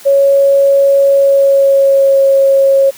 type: tone with pitch glide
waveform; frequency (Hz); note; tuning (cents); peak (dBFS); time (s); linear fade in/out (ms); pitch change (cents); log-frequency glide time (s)
sine; 554.4 to 545.8; C#5 to C#5; 0 to -27; -5; 0.05-2.91; 20; -27; 1.11-2.25
effects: white hiss -36 dBFS RMS until 2.97 s + high-pass 100 Hz 12 dB/octave